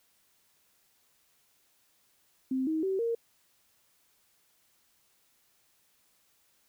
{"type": "tone with pitch steps", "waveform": "sine", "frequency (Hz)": [261.6, 316.5, 383, 463.4], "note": ["C4", "D#4", "G4", "A#4"], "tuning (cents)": [0, 30, -40, -10], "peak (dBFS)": -27, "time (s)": [2.51, 3.15], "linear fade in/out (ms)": 5, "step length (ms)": 160, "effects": ["white hiss -69 dBFS RMS until 6.68 s"]}